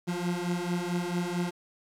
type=beating tone pair; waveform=30% pulse; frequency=173.6 / 178.1 Hz; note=F3 / F3; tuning=-10 / +34 cents; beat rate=4.5 Hz; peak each=-29 dBFS; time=0.07-1.51 s; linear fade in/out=20 ms; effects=low-pass 11000 Hz 12 dB/octave + 9-bit